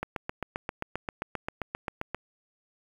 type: click train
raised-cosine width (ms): 0.5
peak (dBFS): -16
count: 17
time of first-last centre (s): 0.03-2.146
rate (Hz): 7.56
effects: 8-bit